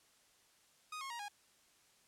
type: tone with pitch steps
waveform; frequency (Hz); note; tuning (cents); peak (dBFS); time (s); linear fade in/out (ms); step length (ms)
sawtooth; 1244.5 / 1083.4 / 943.2 / 821.1; D#6 / C#6 / A#5 / G#5; 0 / -40 / +20 / -20; -39; 0.92-1.284; 5; 91
effects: white hiss -69 dBFS RMS until 2.07 s + low-pass 10000 Hz 12 dB/octave